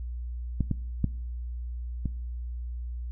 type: clicks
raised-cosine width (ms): 5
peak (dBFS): -13 / -13 / -11 / -17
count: 4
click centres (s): 0.607 / 0.713 / 1.043 / 2.057
effects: noise-tail reverb RT60 0.7 s tail -22 dB re dry + added 60 Hz sine -32 dBFS peak until 3.11 s